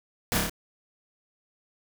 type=noise with echo; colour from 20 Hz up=pink; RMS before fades=-26 dBFS; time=0.32-0.38 s; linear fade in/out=0 ms; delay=29 ms; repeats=4; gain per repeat=-2 dB; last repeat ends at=0.496 s; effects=none